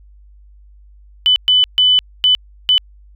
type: tone bursts at uneven times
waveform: sine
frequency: 3000 Hz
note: F#7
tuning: 23 cents sharp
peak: -8 dBFS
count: 5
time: 1.26-1.36 / 1.48-1.64 / 1.78-1.99 / 2.24-2.35 / 2.69-2.78 s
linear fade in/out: 0 ms
effects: added 50 Hz sine -41 dBFS peak until 3.15 s